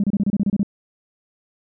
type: tone bursts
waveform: sine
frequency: 201 Hz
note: G3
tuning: 44 cents sharp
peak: -14 dBFS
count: 10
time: 0-0.631 s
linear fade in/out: 2 ms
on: 37 ms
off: 29 ms
effects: tanh soft clip ceiling -11 dBFS